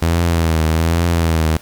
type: tone with vibrato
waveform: sawtooth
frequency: 82.4 Hz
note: E2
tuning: in tune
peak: -9 dBFS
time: 0.02-1.57 s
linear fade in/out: 5 ms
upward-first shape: triangle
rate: 1.2 Hz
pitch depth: 73 cents each way
effects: pink hiss -42 dBFS RMS until 1.61 s